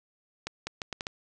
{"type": "accelerating click train", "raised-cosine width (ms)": 0.2, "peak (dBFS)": -16, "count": 6, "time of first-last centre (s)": [0.47, 1.069], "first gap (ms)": 200, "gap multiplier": 0.74, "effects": ["resampled to 24000 Hz", "9-bit"]}